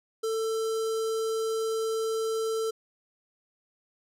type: tone with notch filter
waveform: square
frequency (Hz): 445.3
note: A4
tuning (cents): +21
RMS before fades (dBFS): -29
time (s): 0.23-2.71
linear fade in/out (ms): 10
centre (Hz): 2200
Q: 1.1
effects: low-pass 12000 Hz 12 dB/octave